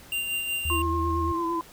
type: tone with tremolo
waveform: square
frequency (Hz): 2784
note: F7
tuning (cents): -6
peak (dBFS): -26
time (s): 0.12-0.82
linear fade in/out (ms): 2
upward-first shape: sine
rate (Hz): 5.4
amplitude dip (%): 40
type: tone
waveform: sine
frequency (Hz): 80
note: D#2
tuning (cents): +49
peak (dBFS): -27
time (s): 0.65-1.32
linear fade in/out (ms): 5
type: tone with vibrato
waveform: sine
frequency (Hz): 335.7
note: E4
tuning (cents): +32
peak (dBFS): -28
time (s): 0.7-1.61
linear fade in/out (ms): 20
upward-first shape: sine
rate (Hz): 8.8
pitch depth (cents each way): 38
type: tone with pitch glide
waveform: sine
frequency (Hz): 1068 to 1014.5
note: C6 to B5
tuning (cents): +35 to +46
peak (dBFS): -27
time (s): 0.7-1.61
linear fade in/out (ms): 0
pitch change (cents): -89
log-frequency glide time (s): 1.32-1.44
effects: pink hiss -49 dBFS RMS until 1.72 s